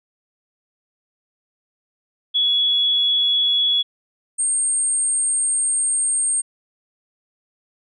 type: tone pair in turn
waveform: sine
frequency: 3376 / 8586 Hz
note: G#7 / C9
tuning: +28 / +44 cents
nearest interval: octave + major third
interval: 1616 cents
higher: second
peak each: -15 / -17 dBFS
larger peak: first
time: 2.34-3.83 / 4.38-6.42 s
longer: second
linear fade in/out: 20 ms
effects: none